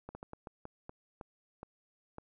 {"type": "slowing click train", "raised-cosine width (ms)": 1, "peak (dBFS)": -30, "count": 10, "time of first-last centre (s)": [0.09, 2.184], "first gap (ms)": 60, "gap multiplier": 1.32, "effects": []}